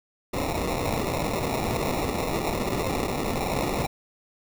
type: noise with sample-and-hold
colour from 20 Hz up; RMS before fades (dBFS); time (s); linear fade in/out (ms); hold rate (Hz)
white; -27; 0.33-3.87; 10; 1575
effects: none